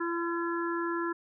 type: harmonic tone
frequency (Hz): 339.5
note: F4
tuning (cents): -49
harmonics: 1 / 3 / 4 / 5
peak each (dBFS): -31 / -36 / -37 / -38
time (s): 0-1.13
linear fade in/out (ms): 10
effects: none